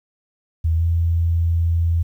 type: tone with pitch glide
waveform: sine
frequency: 81.2 to 83.87 Hz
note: E2 to E2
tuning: -26 to +30 cents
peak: -15 dBFS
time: 0.64-2.03 s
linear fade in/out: 10 ms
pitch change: +56 cents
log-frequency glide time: 0.76-0.83 s
effects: 9-bit